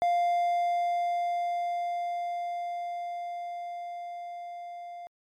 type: tone with level ramp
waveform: triangle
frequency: 698.5 Hz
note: F5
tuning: in tune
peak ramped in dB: -20 to -37 dBFS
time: 0.02-5.07 s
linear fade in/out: 0 ms
effects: MP3 96 kbps